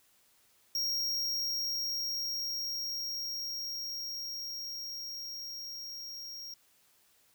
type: tone with level ramp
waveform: square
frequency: 5588 Hz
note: F8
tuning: in tune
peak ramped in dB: -30 to -42 dBFS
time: 0.75-6.54 s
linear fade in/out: 2 ms
effects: white hiss -67 dBFS RMS until 7.34 s